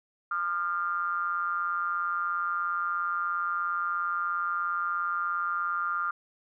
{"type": "ring-modulated tone", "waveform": "triangle", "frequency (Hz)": 88.5, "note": "F2", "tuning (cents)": 23, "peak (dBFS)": -22, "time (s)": [0.31, 6.11], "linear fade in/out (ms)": 5, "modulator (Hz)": 1300, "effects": []}